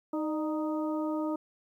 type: harmonic tone with a mistuned harmonic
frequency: 311.1 Hz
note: D#4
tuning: in tune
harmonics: 1 / 2 / 3 / 4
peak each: -30 / -36 / -40 / -42 dBFS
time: 0.13-1.36 s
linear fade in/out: 5 ms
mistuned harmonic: 2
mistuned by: -48 cents
effects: 11-bit